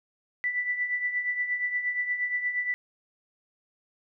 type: tone with tremolo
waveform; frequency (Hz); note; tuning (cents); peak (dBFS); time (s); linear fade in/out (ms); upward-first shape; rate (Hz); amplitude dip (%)
sine; 1975.5; B6; 0; -23; 0.44-2.74; 0; triangle; 8.5; 70
effects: none